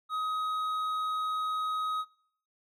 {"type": "tone with hard clipping", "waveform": "sine", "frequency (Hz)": 1262, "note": "D#6", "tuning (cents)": 24, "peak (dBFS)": -31, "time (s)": [0.09, 2.05], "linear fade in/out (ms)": 50, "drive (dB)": 5, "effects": ["noise-tail reverb RT60 0.6 s tail -19 dB re dry"]}